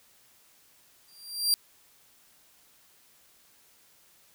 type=tone with exponential growth; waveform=sawtooth; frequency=4739 Hz; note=D8; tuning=15 cents sharp; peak=-16 dBFS; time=1.08-1.54 s; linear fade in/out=0 ms; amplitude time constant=100 ms; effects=white hiss -61 dBFS RMS until 4.34 s